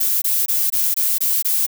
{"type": "noise bursts", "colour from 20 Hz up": "violet", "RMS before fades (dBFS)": -18, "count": 7, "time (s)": [0, 1.666], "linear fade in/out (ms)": 10, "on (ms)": 220, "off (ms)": 21, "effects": []}